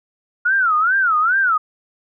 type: tone with vibrato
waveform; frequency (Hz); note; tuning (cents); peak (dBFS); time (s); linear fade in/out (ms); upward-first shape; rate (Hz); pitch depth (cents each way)
sine; 1396.9; F6; 0; -13; 0.45-1.58; 10; sine; 2.4; 230
effects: none